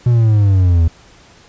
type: exponential sweep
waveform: triangle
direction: down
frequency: 123.47 to 80.4 Hz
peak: -6 dBFS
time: 0.06-0.88 s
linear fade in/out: 5 ms
effects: pink hiss -45 dBFS RMS until 1.48 s + resampled to 16000 Hz